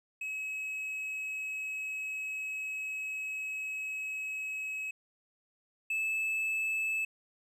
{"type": "tone pair in turn", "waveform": "triangle", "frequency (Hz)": [2564, 2612], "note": ["E7", "E7"], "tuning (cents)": [-49, -17], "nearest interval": "unison", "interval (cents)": 32, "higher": "second", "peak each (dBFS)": [-33, -28], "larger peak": "second", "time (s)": [[0.21, 4.91], [5.9, 7.05]], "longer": "first", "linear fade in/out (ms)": 5, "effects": []}